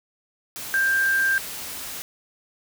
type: tone in noise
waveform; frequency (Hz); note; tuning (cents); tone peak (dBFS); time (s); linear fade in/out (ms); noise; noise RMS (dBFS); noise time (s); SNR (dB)
sine; 1584; G6; +18; -18; 0.74-1.38; 0; white; -34; 0.56-2.02; +13
effects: none